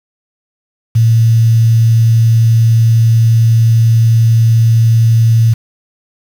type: tone with quantisation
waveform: sine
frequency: 113.9 Hz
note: A#2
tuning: 40 cents flat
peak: -5 dBFS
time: 0.95-5.54 s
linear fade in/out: 10 ms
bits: 5
effects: none